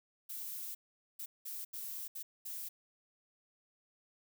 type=noise bursts at uneven times; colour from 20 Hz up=violet; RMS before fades=-43 dBFS; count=6; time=0.29-0.75 / 1.19-1.26 / 1.45-1.65 / 1.73-2.08 / 2.15-2.23 / 2.45-2.69 s; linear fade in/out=10 ms; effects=none